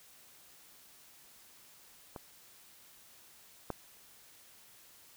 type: clicks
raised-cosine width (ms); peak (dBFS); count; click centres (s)
1; -28 / -21; 2; 2.162 / 3.703
effects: white hiss -59 dBFS RMS until 5.16 s

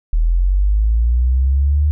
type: linear sweep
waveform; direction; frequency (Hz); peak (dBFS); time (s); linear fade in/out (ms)
sine; up; 38.89 to 75.6; -11; 0.13-1.91; 0
effects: none

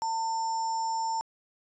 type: tone with sample-and-hold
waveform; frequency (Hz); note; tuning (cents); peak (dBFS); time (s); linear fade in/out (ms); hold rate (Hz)
sine; 900; A5; +39; -27; 0.02-1.21; 0; 6300
effects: resampled to 22050 Hz

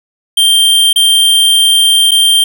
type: tone with dropouts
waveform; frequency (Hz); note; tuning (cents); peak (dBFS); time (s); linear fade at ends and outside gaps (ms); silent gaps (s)
square; 3166; G7; +17; -6; 0.37-2.44; 5; 0.93-0.959 / 2.11-2.116
effects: none

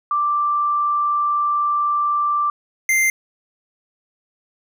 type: tone pair in turn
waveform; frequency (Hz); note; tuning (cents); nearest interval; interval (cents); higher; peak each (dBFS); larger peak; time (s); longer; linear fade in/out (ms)
sine / square; 1176 / 2090; D6 / C7; +2 / -2; minor seventh; 996; second; -16 / -15; second; 0.11-2.5 / 2.89-3.1; first; 2
effects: none

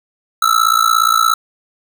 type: tone with amplitude modulation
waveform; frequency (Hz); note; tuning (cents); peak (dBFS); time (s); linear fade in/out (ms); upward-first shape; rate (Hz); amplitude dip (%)
square; 1316; E6; -3; -7; 0.42-1.34; 5; sine; 57.1; 95
effects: none

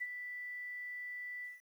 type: tone with ADSR envelope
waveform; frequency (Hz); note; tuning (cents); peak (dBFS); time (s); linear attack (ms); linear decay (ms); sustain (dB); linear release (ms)
sine; 1975.5; B6; 0; -34; 0-1.61; 20; 39; -7; 170
effects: 11-bit

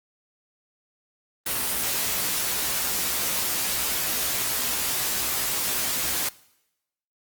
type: noise with comb filter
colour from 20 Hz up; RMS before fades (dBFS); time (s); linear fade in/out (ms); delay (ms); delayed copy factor
white; -26; 1.46-6.29; 5; 16; +0.7
effects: noise-tail reverb RT60 0.9 s tail -22 dB re dry + Opus 32 kbps

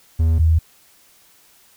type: tone pair in turn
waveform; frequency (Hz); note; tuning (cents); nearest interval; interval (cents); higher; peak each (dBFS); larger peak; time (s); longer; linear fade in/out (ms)
triangle / sine; 80.9 / 80.58; E2 / E2; -32 / -39; unison; 7; first; -11; neither; 0.19-0.39 / 0.39-0.59; neither; 10
effects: white hiss -53 dBFS RMS until 1.76 s

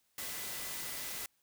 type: tone in noise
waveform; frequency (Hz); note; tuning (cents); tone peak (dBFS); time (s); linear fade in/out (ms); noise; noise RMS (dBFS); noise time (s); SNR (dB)
sine; 2000; B6; +21; -52; 0.18-1.26; 2; white; -41; 0.18-1.26; -14
effects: white hiss -75 dBFS RMS until 1.42 s

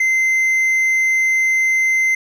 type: tone with hard clipping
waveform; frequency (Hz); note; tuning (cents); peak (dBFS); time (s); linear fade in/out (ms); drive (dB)
sine; 2072; C7; -17; -14; 0-2.15; 5; 3
effects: none

